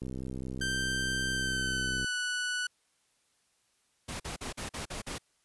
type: click train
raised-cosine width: 3 ms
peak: -26 dBFS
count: 132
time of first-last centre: 0.02-2.045 s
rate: 64.7 Hz
type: tone with pitch glide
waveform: sawtooth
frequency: 1565 to 1480.6 Hz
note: G6 to F#6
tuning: -3 to +1 cents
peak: -27 dBFS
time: 0.61-2.67 s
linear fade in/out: 5 ms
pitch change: -96 cents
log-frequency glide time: 1.32-2.15 s
type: noise bursts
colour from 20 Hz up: pink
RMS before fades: -38 dBFS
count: 7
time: 4.08-5.184 s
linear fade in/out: 10 ms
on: 120 ms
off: 44 ms
effects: white hiss -72 dBFS RMS until 5.44 s + resampled to 24000 Hz